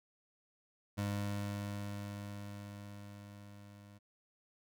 25% pulse tone with level ramp, 101.8 Hz, G#2, 34 cents flat, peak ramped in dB -30 to -51 dBFS, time 0.97-3.99 s, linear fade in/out 20 ms, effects none

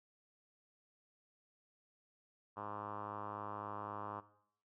5% pulse tone with low-pass filter, 103.83 Hz, G#2, in tune, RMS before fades -45 dBFS, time 2.56-4.21 s, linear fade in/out 20 ms, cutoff 1100 Hz, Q 3.6, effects noise-tail reverb RT60 0.7 s tail -17 dB re dry

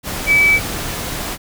sine tone in noise, 2298 Hz, D7, 38 cents flat, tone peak -9 dBFS, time 0.26-0.6 s, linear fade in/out 50 ms, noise pink, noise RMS -24 dBFS, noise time 0.03-1.38 s, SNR +12 dB, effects none

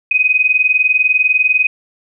sine tone pair together, 2498 / 2518 Hz, D#7 / D#7, +6 / +20 cents, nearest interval unison, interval 14 cents, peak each -13 dBFS, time 0.11-1.67 s, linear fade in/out 5 ms, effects none

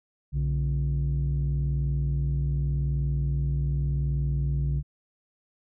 sine tone pair together, 61.74 / 142.58 Hz, B1 / C#3, 0 / +49 cents, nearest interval octave + major second, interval 1449 cents, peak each -24 dBFS, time 0.32-4.83 s, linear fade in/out 50 ms, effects tanh soft clip ceiling -20 dBFS

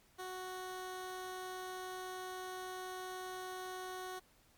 15% pulse tone, 370 Hz, F#4, in tune, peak -36 dBFS, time 0.18-4.2 s, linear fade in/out 20 ms, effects pink hiss -68 dBFS RMS until 4.57 s + MP3 96 kbps

